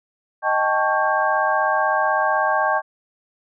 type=tone cluster; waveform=sine; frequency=623 / 780 / 876 / 1112 / 1595 Hz; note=D#5 / G5 / A5 / C#6 / G6; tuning=+2 / -9 / -8 / +5 / +30 cents; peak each=-23 dBFS; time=0.42-2.82 s; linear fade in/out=50 ms; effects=none